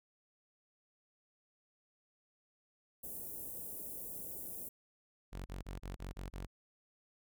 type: band-stop noise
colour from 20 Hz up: white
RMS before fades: -45 dBFS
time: 3.03-4.69 s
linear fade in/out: 10 ms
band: 590 to 10000 Hz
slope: 24 dB/octave
type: tone bursts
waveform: sawtooth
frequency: 46.41 Hz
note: F#1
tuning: 6 cents sharp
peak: -38 dBFS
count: 7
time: 5.32-6.468 s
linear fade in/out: 20 ms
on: 140 ms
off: 28 ms
effects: none